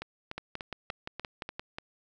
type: two click trains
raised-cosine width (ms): 0.3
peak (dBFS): -21 / -20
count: 7 / 8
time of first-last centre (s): 0.02-1.785 / 0.38-1.595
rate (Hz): 3.4 / 5.76
effects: none